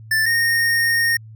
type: tone pair in turn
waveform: square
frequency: 1766 / 1848.4 Hz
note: A6 / A#6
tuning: +6 / -15 cents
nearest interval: minor second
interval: 79 cents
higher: second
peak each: -16 dBFS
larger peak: neither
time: 0.11-0.26 / 0.26-1.17 s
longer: second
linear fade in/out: 5 ms
effects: added 110 Hz sine -37 dBFS peak until 1.35 s